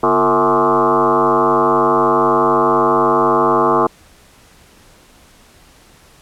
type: tone with frequency modulation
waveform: sine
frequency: 752 Hz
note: F#5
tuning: 28 cents sharp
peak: -10 dBFS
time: 0.03-3.87 s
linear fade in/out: 5 ms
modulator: 100 Hz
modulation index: 4.8
effects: pink hiss -47 dBFS RMS until 6.21 s + low-pass 12000 Hz 12 dB/octave